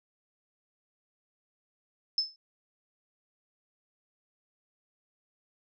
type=tone with exponential decay; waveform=sine; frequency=5250 Hz; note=E8; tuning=8 cents flat; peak=-21 dBFS; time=2.18-2.36 s; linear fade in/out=2 ms; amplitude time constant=38 ms; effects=none